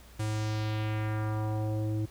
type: tone with low-pass filter sweep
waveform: square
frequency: 107.8 Hz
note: A2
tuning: 35 cents flat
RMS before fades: -31 dBFS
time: 0.19-2.06 s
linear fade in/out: 10 ms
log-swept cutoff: 10000 to 320 Hz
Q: 1.6
effects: added 60 Hz sine -51 dBFS peak until 2.1 s + pink hiss -56 dBFS RMS until 2.1 s